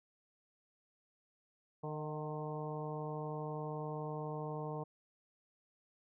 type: harmonic tone with a mistuned harmonic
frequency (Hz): 152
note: D#3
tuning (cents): -40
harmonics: 1 / 2 / 3 / 4 / 5 / 6 / 7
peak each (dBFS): -42 / -49 / -44 / -48 / -49 / -49 / -51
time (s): 1.83-4.84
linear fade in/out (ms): 10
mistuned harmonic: 4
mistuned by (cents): +36
effects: none